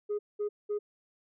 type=tone bursts; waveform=sine; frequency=415.3 Hz; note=G#4; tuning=in tune; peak=-27 dBFS; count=3; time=0.09-0.79 s; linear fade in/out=20 ms; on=100 ms; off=200 ms; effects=tanh soft clip ceiling -27 dBFS